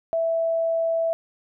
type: tone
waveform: sine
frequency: 659.3 Hz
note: E5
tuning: in tune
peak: -20 dBFS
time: 0.13-1.13 s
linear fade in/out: 0 ms
effects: none